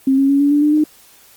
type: tone with pitch steps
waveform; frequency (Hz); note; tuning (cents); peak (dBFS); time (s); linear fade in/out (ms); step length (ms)
sine; 267.4 / 273.3 / 279.4 / 285.6 / 291.9 / 298.4 / 305; C4 / C#4 / C#4 / D4 / D4 / D4 / D#4; +38 / -24 / +14 / -48 / -10 / +28 / -34; -10; 0.07-0.84; 5; 110
effects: white hiss -47 dBFS RMS until 1.36 s + Opus 24 kbps